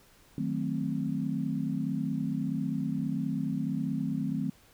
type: chord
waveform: sine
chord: D# diminished seventh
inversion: none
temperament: equal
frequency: 155.56 / 185 / 220 / 261.6 Hz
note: D#3 / F#3 / A3 / C4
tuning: 0 / 0 / 0 / 0 cents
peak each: -34 / -35 / -34 / -33 dBFS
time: 0.38-4.5 s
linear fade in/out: 2 ms
effects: pink hiss -60 dBFS RMS until 4.73 s